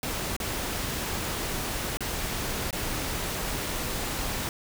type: noise with dropouts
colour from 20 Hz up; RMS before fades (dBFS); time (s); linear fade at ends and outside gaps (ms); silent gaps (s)
pink; -31; 0.03-4.49; 1; 0.365-0.401 / 1.971-2.006 / 2.708-2.728
effects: none

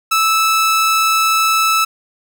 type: tone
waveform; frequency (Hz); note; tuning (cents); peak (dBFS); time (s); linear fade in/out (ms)
sawtooth; 1311; E6; -10; -8; 0.11-1.85; 10
effects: none

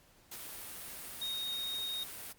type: tone in noise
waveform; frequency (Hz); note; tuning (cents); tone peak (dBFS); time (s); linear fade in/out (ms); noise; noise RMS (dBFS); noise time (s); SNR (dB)
sine; 3729; A#7; 0; -35; 1.21-2.04; 10; white; -45; 0.31-2.33; +7
effects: pink hiss -64 dBFS RMS until 2.38 s + Opus 48 kbps

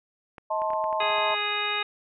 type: clicks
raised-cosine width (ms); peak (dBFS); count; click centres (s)
0.5; -27; 10; 0.382 / 0.619 / 0.704 / 0.734 / 0.841 / 0.928 / 1.027 / 1.103 / 1.184 / 1.305
type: chord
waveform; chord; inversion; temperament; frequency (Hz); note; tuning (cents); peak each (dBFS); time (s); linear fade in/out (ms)
sine; A diminished; second; just; 633.6 / 880 / 1056; Eb5 / A5 / C6; +31 / 0 / +16; -28 / -28 / -30; 0.5-1.35; 10
type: harmonic tone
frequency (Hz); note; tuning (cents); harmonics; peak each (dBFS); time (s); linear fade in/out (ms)
415.3; G#4; 0; 1 / 2 / 3 / 4 / 5 / 6 / 7 / 9; -37 / -35 / -32 / -35 / -34 / -31 / -35 / -32; 1-1.83; 5
effects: none

